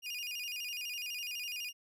30% pulse tone with vibrato, 2637 Hz, E7, in tune, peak -35 dBFS, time 0.02-1.73 s, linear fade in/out 50 ms, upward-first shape square, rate 12 Hz, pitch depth 120 cents each way, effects none

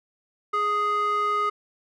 square tone with band-pass filter, 415.3 Hz, G#4, in tune, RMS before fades -24 dBFS, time 0.53-1.5 s, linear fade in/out 10 ms, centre 1300 Hz, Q 3.2, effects none

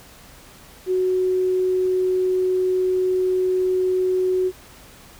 sine tone, 370 Hz, F#4, in tune, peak -17 dBFS, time 0.86-4.52 s, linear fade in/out 50 ms, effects pink hiss -46 dBFS RMS until 5.19 s

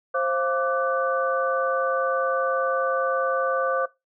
sine tone cluster, 528 / 689 / 1170 / 1500 Hz, C5 / F5 / D6 / F#6, +16 / -24 / -7 / +23 cents, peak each -24 / -31 / -26 / -29 dBFS, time 0.14-3.86 s, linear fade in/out 10 ms, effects noise-tail reverb RT60 0.2 s tail -19 dB re dry

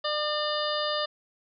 harmonic tone with a mistuned harmonic, 600 Hz, D5, 37 cents sharp, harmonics 1 / 2 / 3 / 5 / 6 / 7 / 8, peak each -30 / -32 / -36 / -36 / -34 / -40 / -36 dBFS, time 0.04-1.06 s, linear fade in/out 10 ms, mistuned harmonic 5, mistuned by -40 cents, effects none

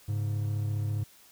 triangle tone pair together, 104.06 / 138.9 Hz, G#2 / C#3, +4 / +4 cents, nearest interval perfect fourth, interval 500 cents, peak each -26 / -35 dBFS, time 0.08-1.04 s, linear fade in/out 10 ms, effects white hiss -57 dBFS RMS until 1.31 s

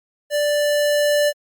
square tone with level ramp, 587.3 Hz, D5, in tune, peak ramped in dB -18 to -15 dBFS, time 0.3-1.33 s, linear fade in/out 50 ms, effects Opus 48 kbps

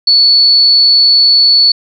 sine tone, 4435 Hz, C#8, in tune, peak -4 dBFS, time 0.07-1.72 s, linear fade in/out 5 ms, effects none

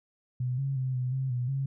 sine tone with pitch steps, 125.6 / 136.8 / 129.9 / 126.3 / 132.6 / 123.4 / 136 Hz, B2 / C#3 / C3 / B2 / C3 / B2 / C#3, +30 / -23 / -12 / +39 / +23 / -1 / -33 cents, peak -27 dBFS, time 0.4-1.66 s, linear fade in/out 5 ms, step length 180 ms, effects none

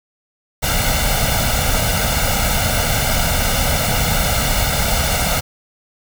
pink noise with comb filter, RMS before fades -17 dBFS, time 0.62-5.41 s, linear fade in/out 20 ms, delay 1.4 ms, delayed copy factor +0.8, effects none

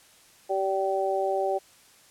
harmonic tone, 193 Hz, G3, 27 cents flat, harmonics 2 / 3 / 4, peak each -28 / -28 / -28 dBFS, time 0.49-1.59 s, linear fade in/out 20 ms, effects white hiss -56 dBFS RMS until 2.1 s + low-pass 11000 Hz 12 dB/octave

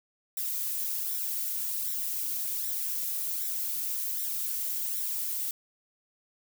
violet noise with flanger, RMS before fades -32 dBFS, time 0.37-5.51 s, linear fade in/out 2 ms, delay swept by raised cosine 0.53 to 2.83 ms, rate 1.3 Hz, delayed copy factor +0.6, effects none

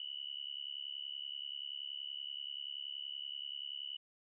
sine tone with amplitude modulation, 2960 Hz, F#7, in tune, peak -37 dBFS, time 0-3.97 s, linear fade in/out 2 ms, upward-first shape sine, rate 70.5 Hz, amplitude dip 100%, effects none

